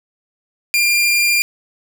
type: tone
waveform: sawtooth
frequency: 2396 Hz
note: D7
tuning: 34 cents sharp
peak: -9 dBFS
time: 0.74-1.42 s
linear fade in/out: 0 ms
effects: none